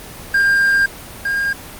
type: tone pair in turn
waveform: triangle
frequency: 1600 / 1614.9 Hz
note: G6 / G#6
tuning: +35 / -49 cents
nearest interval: unison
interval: 16 cents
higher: second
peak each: -9 / -14 dBFS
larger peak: first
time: 0.34-0.86 / 1.25-1.53 s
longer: first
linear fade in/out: 5 ms
effects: pink hiss -34 dBFS RMS until 1.79 s + Opus 24 kbps